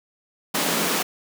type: high-pass noise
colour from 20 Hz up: pink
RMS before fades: -23 dBFS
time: 0.54-1.03 s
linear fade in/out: 10 ms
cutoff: 160 Hz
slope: 96 dB/octave
effects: none